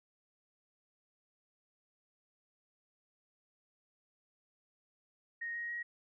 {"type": "tone with pitch steps", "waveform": "sine", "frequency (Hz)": [1864.7, 1879.8, 1895.1], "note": ["A#6", "A#6", "A#6"], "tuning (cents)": [0, 14, 28], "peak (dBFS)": -37, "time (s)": [5.41, 5.83], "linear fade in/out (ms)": 10, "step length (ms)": 140, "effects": []}